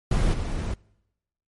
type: noise with level steps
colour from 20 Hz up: brown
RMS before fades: -21 / -28 dBFS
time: 0.11-0.74 s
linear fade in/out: 5 ms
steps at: 0.33 s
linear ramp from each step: 10 ms
effects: noise-tail reverb RT60 0.9 s tail -25 dB re dry + MP3 48 kbps